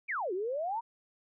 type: exponential two-way sweep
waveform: sine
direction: down then up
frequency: 2489 to 349.2 to 967 Hz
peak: -31 dBFS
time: 0.08-0.81 s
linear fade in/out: 20 ms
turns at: 0.33 s
effects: none